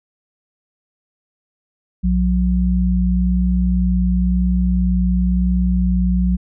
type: tone pair together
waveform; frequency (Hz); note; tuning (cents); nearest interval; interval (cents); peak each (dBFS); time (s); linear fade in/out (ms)
sine; 60.4 / 182.2; B1 / F#3; -38 / -26; octave + perfect fifth; 1912; -16; 2.03-6.37; 20
effects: none